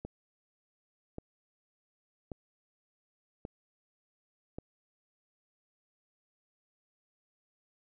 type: click train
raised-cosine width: 2 ms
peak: -26 dBFS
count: 5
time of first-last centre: 0.05-4.585 s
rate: 0.882 Hz
effects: none